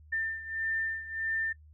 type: beating tone pair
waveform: sine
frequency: 1793 / 1794.6 Hz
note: A6 / A6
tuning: +32 / +34 cents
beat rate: 1.6 Hz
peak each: -32 / -36 dBFS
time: 0.12-1.53 s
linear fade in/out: 10 ms
effects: noise-tail reverb RT60 0.1 s tail -25 dB re dry + added 76 Hz sine -52 dBFS peak until 1.73 s